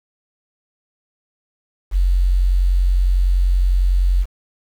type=tone with quantisation; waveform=sine; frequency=45.38 Hz; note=F#1; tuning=33 cents flat; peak=-12 dBFS; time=1.91-4.26 s; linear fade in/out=50 ms; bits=7; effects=none